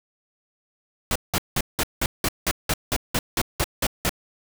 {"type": "noise bursts", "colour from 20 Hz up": "pink", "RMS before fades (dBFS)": -22, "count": 14, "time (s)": [1.11, 4.094], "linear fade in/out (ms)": 2, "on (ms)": 46, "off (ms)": 180, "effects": []}